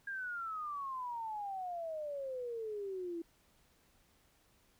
sine exponential sweep, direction down, 1628 to 329.6 Hz, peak -38 dBFS, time 0.07-3.22 s, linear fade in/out 5 ms, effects pink hiss -70 dBFS RMS until 4.79 s

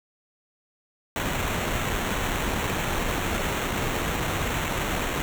pink noise with sample-and-hold, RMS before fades -27 dBFS, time 1.16-5.22 s, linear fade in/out 0 ms, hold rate 4900 Hz, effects none

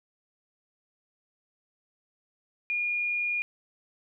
sine tone, 2430 Hz, D#7, 42 cents flat, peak -26 dBFS, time 2.7-3.42 s, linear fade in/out 0 ms, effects none

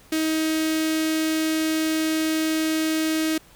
sawtooth tone with notch filter, 316.2 Hz, D#4, 28 cents sharp, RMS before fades -23 dBFS, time 0.12-3.38 s, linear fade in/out 5 ms, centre 870 Hz, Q 0.74, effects pink hiss -52 dBFS RMS until 3.55 s

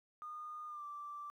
triangle tone with pitch glide, 1222 to 1170.9 Hz, D#6 to D6, -32 to -6 cents, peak -40 dBFS, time 0.22-1.3 s, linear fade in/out 0 ms, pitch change -74 cents, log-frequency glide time 0.67-0.84 s, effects tanh soft clip ceiling -42 dBFS + 13-bit

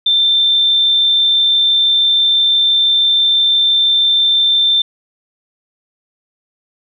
sine tone, 3567 Hz, A7, 23 cents sharp, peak -9 dBFS, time 0.06-4.82 s, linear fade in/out 5 ms, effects none

